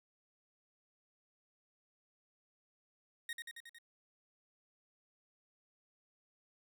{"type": "tone with echo", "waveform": "30% pulse", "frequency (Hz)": 1864.7, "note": "A#6", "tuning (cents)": 0, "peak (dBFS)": -36, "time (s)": [3.29, 3.33], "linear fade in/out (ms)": 2, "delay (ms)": 91, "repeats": 5, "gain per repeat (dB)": -3, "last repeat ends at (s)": 3.785, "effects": []}